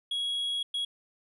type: tone bursts at uneven times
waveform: triangle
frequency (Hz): 3322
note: G#7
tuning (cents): 0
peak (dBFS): -27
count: 2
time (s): 0.11-0.63 / 0.74-0.85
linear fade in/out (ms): 5
effects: resampled to 24000 Hz